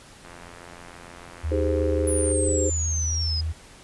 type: click train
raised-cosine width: 0.5 ms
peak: -28 dBFS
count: 180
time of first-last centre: 0.25-2.315 s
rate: 86.7 Hz
type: tone with pitch glide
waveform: sine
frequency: 77.78 to 80.24 Hz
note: D#2 to E2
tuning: 0 to -46 cents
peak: -24 dBFS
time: 1.43-3.53 s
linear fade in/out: 20 ms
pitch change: +54 cents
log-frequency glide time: 2-3.25 s
type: chord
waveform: sine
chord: Ab major seventh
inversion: second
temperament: just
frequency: 311.5 / 389.3 / 415.3 / 519.1 Hz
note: Eb4 / G4 / Ab4 / C5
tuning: +2 / -12 / 0 / -14 cents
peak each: -28 / -30 / -28 / -26 dBFS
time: 1.51-2.7 s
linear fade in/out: 10 ms
type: exponential sweep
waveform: sine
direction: down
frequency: 9980 to 4965 Hz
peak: -26 dBFS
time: 2.07-3.41 s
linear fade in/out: 5 ms
effects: pink hiss -48 dBFS RMS until 3.83 s + resampled to 24000 Hz